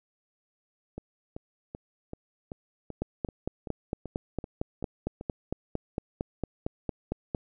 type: two click trains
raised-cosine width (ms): 2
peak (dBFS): -24 / -16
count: 12 / 20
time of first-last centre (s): 0.98-5.211 / 3.02-7.348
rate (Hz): 2.6 / 4.39
effects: none